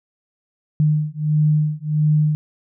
sine beating tone pair, 151.3 / 152.8 Hz, D#3 / D#3, -48 / -31 cents, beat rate 1.5 Hz, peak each -18 dBFS, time 0.8-2.35 s, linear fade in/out 0 ms, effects none

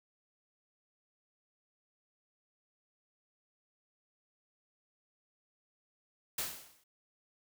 white noise with exponential decay, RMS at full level -33 dBFS, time 6.38-6.84 s, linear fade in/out 5 ms, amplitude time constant 100 ms, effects none

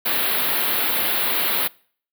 white band-stop noise, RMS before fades -21 dBFS, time 0.05-1.68 s, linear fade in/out 10 ms, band 4200 to 11000 Hz, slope 48 dB/octave, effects noise-tail reverb RT60 0.5 s tail -24 dB re dry + high-pass 200 Hz 12 dB/octave

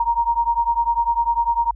sine beating tone pair, 932.3 / 942.3 Hz, A#5 / A#5, 0 / +18 cents, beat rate 10 Hz, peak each -19 / -20 dBFS, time 0-1.71 s, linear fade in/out 5 ms, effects added 50 Hz sine -35 dBFS peak until 1.75 s

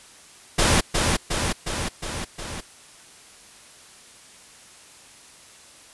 pink noise with echo, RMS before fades -18 dBFS, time 0.58-0.81 s, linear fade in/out 10 ms, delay 360 ms, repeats 5, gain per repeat -3 dB, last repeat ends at 2.61 s, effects white hiss -48 dBFS RMS until 5.93 s + resampled to 24000 Hz

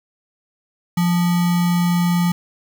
sine tone with sample-and-hold, 174.61 Hz, F3, in tune, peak -14 dBFS, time 0.97-2.32 s, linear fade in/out 5 ms, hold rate 1050 Hz, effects none

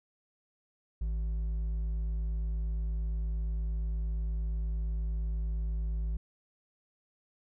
sine tone with hard clipping, 54.3 Hz, A1, 22 cents flat, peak -31 dBFS, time 1.01-6.17 s, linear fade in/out 5 ms, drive 4 dB, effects none

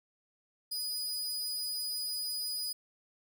sawtooth tone, 4953 Hz, D#8, 9 cents flat, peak -31 dBFS, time 0.71-2.73 s, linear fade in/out 10 ms, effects none

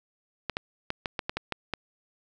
clicks, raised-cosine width 0.3 ms, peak -13 dBFS, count 9, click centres 0.497 / 0.569 / 0.904 / 1.058 / 1.192 / 1.295 / 1.37 / 1.523 / 1.737 s, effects none

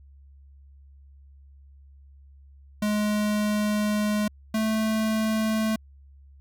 square tone pair in turn, 210 / 219 Hz, G#3 / A3, +19 / -8 cents, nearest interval minor second, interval 73 cents, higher second, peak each -23 dBFS, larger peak neither, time 2.82-4.28 / 4.54-5.76 s, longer first, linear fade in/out 5 ms, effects added 69 Hz sine -48 dBFS peak until 6.4 s

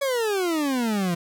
40% pulse exponential sweep, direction down, 569 to 167.8 Hz, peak -21 dBFS, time 0.01-1.15 s, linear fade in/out 10 ms, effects none

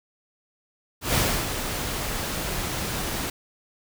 pink noise with ADSR envelope, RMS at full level -21 dBFS, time 1.01-3.3 s, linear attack 140 ms, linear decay 320 ms, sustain -8 dB, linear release 4 ms, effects none

